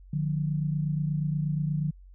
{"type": "tone pair together", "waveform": "sine", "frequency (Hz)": [150, 178.38], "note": ["D3", "F3"], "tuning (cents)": [37, 37], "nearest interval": "minor third", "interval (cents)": 300, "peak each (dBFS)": [-26, -32], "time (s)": [0.13, 1.91], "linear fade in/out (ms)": 5, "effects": ["added 46 Hz sine -47 dBFS peak until 2.14 s"]}